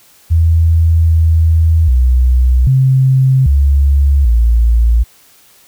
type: tone with pitch steps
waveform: sine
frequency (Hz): 82.1 / 81.2 / 62.8 / 131.9 / 69.8 / 57.5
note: E2 / E2 / B1 / C3 / C#2 / A#1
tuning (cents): -6 / -26 / +30 / +14 / +13 / -23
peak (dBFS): -6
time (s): 0.3-5.04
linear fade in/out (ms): 20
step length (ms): 790
effects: white hiss -46 dBFS RMS until 5.67 s